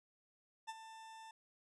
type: tone with ADSR envelope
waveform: 40% pulse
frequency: 890 Hz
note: A5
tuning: 20 cents sharp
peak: -40 dBFS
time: 0.67-1.31 s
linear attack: 23 ms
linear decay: 35 ms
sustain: -11 dB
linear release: 3 ms
effects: resampled to 22050 Hz